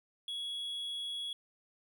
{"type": "tone", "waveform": "triangle", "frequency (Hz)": 3349, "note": "G#7", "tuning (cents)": 14, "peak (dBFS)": -35, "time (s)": [0.28, 1.33], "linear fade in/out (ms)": 2, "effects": []}